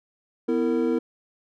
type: tone cluster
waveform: triangle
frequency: 249 / 330.5 / 458 Hz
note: B3 / E4 / A#4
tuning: +14 / +5 / -31 cents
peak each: -23 dBFS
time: 0.48-0.99 s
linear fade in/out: 10 ms
effects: none